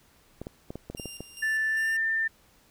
clicks, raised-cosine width 2 ms, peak -23 dBFS, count 9, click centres 0.416 / 0.469 / 0.705 / 0.756 / 0.9 / 0.949 / 0.998 / 1.057 / 1.206 s
15% pulse tone with tremolo, 2794 Hz, F7, in tune, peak -33 dBFS, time 0.97-1.97 s, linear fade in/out 5 ms, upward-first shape square, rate 2.5 Hz, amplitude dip 60%
sine tone with pitch glide, 1760 to 1792.8 Hz, A6 to A6, 0 to +32 cents, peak -24 dBFS, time 1.42-2.28 s, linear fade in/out 10 ms, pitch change +32 cents, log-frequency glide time 1.69-1.93 s
effects pink hiss -61 dBFS RMS until 2.7 s

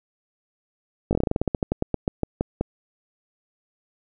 slowing click train, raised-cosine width 2 ms, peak -8 dBFS, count 20, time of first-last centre 1.11-2.61 s, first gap 19 ms, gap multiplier 1.14, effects none

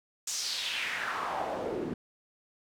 pink noise with band-pass filter sweep, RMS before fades -34 dBFS, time 0.27-1.94 s, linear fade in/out 5 ms, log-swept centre 7100 to 280 Hz, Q 2.9, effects none

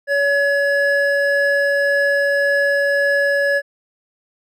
triangle tone pair together, 565.6 / 1695 Hz, C#5 / G#6, +35 / +35 cents, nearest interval octave + perfect fifth, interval 1900 cents, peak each -15 dBFS, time 0.07-3.62 s, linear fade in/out 50 ms, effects none

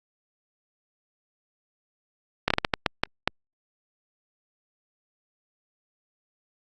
slowing click train, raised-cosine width 0.3 ms, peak -4 dBFS, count 9, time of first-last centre 2.48-3.276 s, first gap 24 ms, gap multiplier 1.39, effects Opus 48 kbps

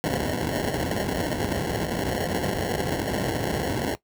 violet noise with sample-and-hold, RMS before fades -26 dBFS, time 0.04-3.95 s, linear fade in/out 0 ms, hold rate 1225 Hz, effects noise-tail reverb RT60 0.1 s tail -17 dB re dry + high-pass 60 Hz 12 dB/octave

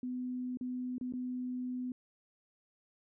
sine tone with dropouts, 251 Hz, B3, 28 cents sharp, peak -35 dBFS, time 0.03-1.92 s, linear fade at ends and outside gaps 2 ms, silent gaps 0.572-0.61 / 0.982-1.011 / 1.124-1.136 s, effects none

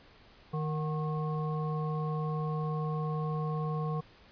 harmonic tone with a mistuned harmonic, 155.2 Hz, D#3, 4 cents flat, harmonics 1 / 3 / 5 / 7, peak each -31 / -39 / -43 / -40 dBFS, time 0.53-4.01 s, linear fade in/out 10 ms, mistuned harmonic 5, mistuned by -78 cents, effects pink hiss -58 dBFS RMS until 4.31 s + resampled to 11025 Hz

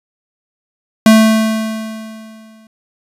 square tone with exponential decay, 220 Hz, A3, in tune, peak -3 dBFS, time 1.06-2.67 s, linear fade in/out 2 ms, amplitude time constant 350 ms, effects resampled to 32000 Hz

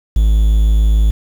triangle tone with quantisation, 53.4 Hz, G#1, 49 cents sharp, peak -6 dBFS, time 0.16-1.11 s, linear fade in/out 5 ms, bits 6, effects none

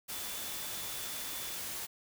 sine tone in noise, 3490 Hz, A7, 15 cents flat, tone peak -49 dBFS, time 0.11-1.58 s, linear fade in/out 20 ms, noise white, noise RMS -40 dBFS, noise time 0.08-1.87 s, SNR -12 dB, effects none

